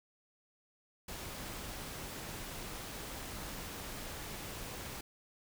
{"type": "noise", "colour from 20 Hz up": "pink", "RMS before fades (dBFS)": -44, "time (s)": [1.08, 5.01], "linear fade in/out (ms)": 5, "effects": []}